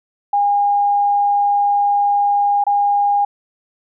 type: tone with dropouts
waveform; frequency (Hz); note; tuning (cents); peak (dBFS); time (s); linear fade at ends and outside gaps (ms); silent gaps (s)
sine; 813; G#5; -37; -12; 0.33-3.25; 5; 2.64-2.666
effects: none